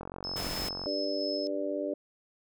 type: click train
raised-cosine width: 1 ms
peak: -25 dBFS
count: 40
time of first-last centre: 0.01-0.86 s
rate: 45.9 Hz
type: tone with tremolo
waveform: sine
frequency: 5200 Hz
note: E8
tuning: 24 cents flat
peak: -34 dBFS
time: 0.24-1.47 s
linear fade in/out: 0 ms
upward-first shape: square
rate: 3.1 Hz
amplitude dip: 25%
type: noise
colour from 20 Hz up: pink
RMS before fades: -37 dBFS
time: 0.36-0.69 s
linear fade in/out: 5 ms
type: harmonic tone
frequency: 98 Hz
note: G2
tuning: in tune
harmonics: 3 / 4 / 5 / 6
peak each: -35 / -37 / -39 / -33 dBFS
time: 0.86-1.94 s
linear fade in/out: 5 ms
effects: none